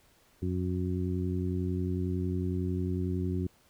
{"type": "harmonic tone", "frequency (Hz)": 91, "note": "F#2", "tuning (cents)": -28, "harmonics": [1, 2, 3, 4], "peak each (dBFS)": [-31, -34, -36, -37], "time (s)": [0.42, 3.47], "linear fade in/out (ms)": 5, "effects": ["pink hiss -64 dBFS RMS until 3.69 s"]}